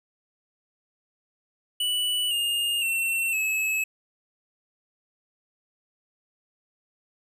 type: tone with pitch steps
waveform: square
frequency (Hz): 2960 / 2830 / 2705 / 2586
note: F#7 / F7 / E7 / E7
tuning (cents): 0 / +22 / +44 / -34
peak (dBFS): -24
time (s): 1.8-3.84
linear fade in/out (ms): 5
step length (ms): 510
effects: 11-bit